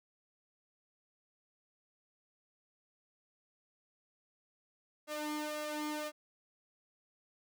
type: tone with flanger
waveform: sawtooth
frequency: 301.5 Hz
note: D4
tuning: 46 cents sharp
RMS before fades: -39 dBFS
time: 5.07-6.12 s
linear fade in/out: 50 ms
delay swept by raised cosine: 1.5 to 2.41 ms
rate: 1.9 Hz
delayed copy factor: +0.7
effects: none